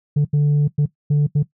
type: tone bursts at uneven times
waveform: sine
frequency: 146.5 Hz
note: D3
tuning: 4 cents flat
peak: -10 dBFS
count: 5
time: 0.16-0.25 / 0.33-0.68 / 0.78-0.86 / 1.1-1.27 / 1.35-1.43 s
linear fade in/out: 10 ms
effects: noise-tail reverb RT60 0.1 s tail -17 dB re dry + tanh soft clip ceiling -12 dBFS